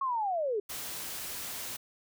sine linear sweep, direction down, 1108.7 to 392 Hz, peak -28 dBFS, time 0.01-0.6 s, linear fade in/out 5 ms
white noise, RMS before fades -39 dBFS, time 0.69-1.77 s, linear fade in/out 10 ms
effects none

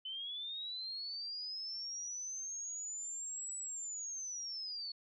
sine linear two-way sweep, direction up then down, 3026 to 7902 to 4373 Hz, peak -40 dBFS, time 0.05-4.92 s, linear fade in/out 5 ms, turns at 3.57 s, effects none

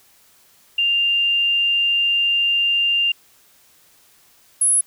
sine tone pair in turn, 2794 / 10687 Hz, F7 / E9, 0 / +23 cents, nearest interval octave + major seventh, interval 2323 cents, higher second, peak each -15 / -13 dBFS, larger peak second, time 0.78-3.12 / 4.61-4.81 s, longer first, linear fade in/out 5 ms, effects white hiss -54 dBFS RMS until 4.86 s

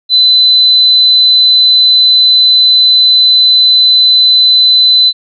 sine tone, 4020 Hz, B7, 30 cents sharp, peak -3 dBFS, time 0.09-5.13 s, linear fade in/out 50 ms, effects none

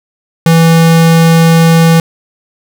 square tone, 164.81 Hz, E3, in tune, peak -4 dBFS, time 0.46-2 s, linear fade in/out 2 ms, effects none

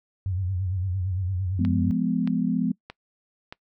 sine tone with vibrato, 92.9 Hz, F#2, 7 cents sharp, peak -24 dBFS, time 0.26-1.91 s, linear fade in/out 0 ms, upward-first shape sine, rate 8.8 Hz, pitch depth 92 cents each way
sine chord, F diminished, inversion none, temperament just, 174.61 / 209.5 / 251.4 Hz, F3 / Ab3 / Cb4, 0 / +15 / +31 cents, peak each -26 / -26 / -25 dBFS, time 1.59-2.72 s, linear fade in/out 5 ms
click train, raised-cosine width 0.3 ms, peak -21 dBFS, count 4, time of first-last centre 1.65-3.525 s, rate 1.6 Hz
effects noise-tail reverb RT60 0.1 s tail -23 dB re dry

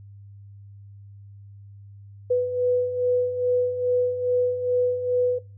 sine beating tone pair, 493.9 / 496.3 Hz, B4 / B4, 0 / +8 cents, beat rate 2.4 Hz, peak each -27 / -20 dBFS, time 2.3-5.39 s, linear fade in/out 10 ms, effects noise-tail reverb RT60 0.3 s tail -20 dB re dry + added 100 Hz sine -42 dBFS peak until 5.57 s

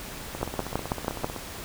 two click trains, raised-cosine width 1 ms, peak -11 / -19 dBFS, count 6 / 17, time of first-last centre 0.43-1.244 / 0.35-1.363 s, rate 6.14 / 15.8 Hz, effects pink hiss -39 dBFS RMS until 1.64 s

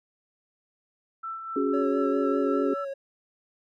sine tone with tremolo, 1332 Hz, E6, 18 cents sharp, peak -31 dBFS, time 1.23-2.85 s, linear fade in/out 10 ms, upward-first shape sine, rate 4 Hz, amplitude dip 45%
sine chord, C# suspended fourth, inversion none, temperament just, 277.2 / 369.6 / 415.8 Hz, C#4 / F#4 / G#4, 0 / -2 / +2 cents, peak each -26 / -29 / -27 dBFS, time 1.56-2.74 s, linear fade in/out 5 ms
triangle tone with vibrato, 556 Hz, C#5, 5 cents sharp, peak -29 dBFS, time 1.73-2.94 s, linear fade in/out 10 ms, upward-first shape sine, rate 4.9 Hz, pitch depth 30 cents each way
effects none

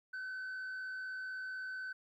sine tone with frequency modulation, 1520 Hz, F#6, 46 cents sharp, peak -37 dBFS, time 0.13-1.93 s, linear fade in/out 10 ms, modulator 55.9 Hz, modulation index 0.38, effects tanh soft clip ceiling -39 dBFS + 13-bit

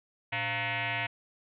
sine tone with frequency modulation, 115.4 Hz, A#2, 17 cents flat, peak -29 dBFS, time 0.32-1.07 s, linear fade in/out 10 ms, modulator 404 Hz, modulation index 6.7, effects none

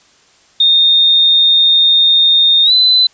sine tone with pitch glide, 3666 to 4021 Hz, A#7 to B7, -30 to +30 cents, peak -6 dBFS, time 0.6-3.07 s, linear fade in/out 5 ms, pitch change +160 cents, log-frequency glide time 2.64-2.72 s, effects white hiss -49 dBFS RMS until 3.13 s + resampled to 16000 Hz

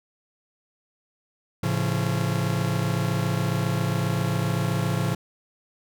45% pulse chord, A augmented, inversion none, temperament just, 110 / 137.5 / 171.88 Hz, A2 / C#3 / E#3, 0 / -14 / -27 cents, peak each -27 dBFS, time 1.63-5.15 s, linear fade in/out 5 ms, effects none

